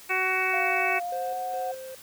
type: harmonic tone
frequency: 374.2 Hz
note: F#4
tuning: 20 cents sharp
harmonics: 1 / 2 / 3 / 4 / 5 / 6 / 7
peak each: -33 / -32 / -33 / -32 / -33 / -28 / -29 dBFS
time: 0.09-1 s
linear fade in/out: 20 ms
type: tone with pitch glide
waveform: sine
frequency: 698.5 to 735.3 Hz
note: F5 to F#5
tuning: 0 to -11 cents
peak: -29 dBFS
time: 0.53-1.72 s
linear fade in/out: 10 ms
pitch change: +89 cents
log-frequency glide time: 1-1.35 s
type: tone with tremolo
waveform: triangle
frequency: 523.3 Hz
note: C5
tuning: in tune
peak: -30 dBFS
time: 1.12-1.95 s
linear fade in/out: 5 ms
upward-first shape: square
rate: 2.4 Hz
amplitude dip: 45%
effects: white hiss -48 dBFS RMS until 2.02 s